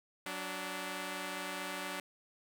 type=tone pair together; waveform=5% pulse; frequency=186.5 / 291.9 Hz; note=F#3 / D4; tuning=+14 / -10 cents; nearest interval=minor sixth; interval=776 cents; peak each=-31 / -29 dBFS; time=0.26-2 s; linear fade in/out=2 ms; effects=none